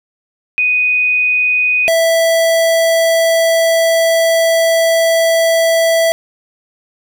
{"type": "tone pair in turn", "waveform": ["sine", "square"], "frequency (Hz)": [2489, 659.3], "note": ["D#7", "E5"], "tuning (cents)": [0, 0], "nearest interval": "octave + major seventh", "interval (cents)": 2300, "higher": "first", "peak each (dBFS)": -10, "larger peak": "neither", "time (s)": [[0.58, 1.88], [1.88, 6.12]], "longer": "second", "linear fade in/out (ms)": 0, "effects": []}